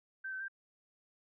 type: tone with pitch steps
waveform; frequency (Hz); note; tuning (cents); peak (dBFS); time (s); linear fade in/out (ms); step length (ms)
sine; 1554 / 1533 / 1579; G6 / G6 / G6; -16 / -39 / +12; -38; 0.24-0.483; 10; 81
effects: none